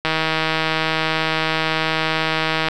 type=click train; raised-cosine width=0.3 ms; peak=-3 dBFS; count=420; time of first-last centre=0.05-2.685 s; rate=159 Hz; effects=none